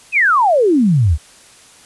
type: exponential sweep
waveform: sine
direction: down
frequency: 2654 to 67.9 Hz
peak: -9 dBFS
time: 0.12-1.18 s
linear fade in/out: 50 ms
effects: white hiss -44 dBFS RMS until 1.85 s + resampled to 24000 Hz